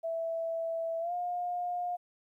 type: tone with pitch glide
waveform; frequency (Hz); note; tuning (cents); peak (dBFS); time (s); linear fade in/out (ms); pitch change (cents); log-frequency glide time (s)
sine; 659.3 to 710.7; E5 to F5; 0 to +30; -31; 0.03-1.97; 20; +130; 1-1.13
effects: 12-bit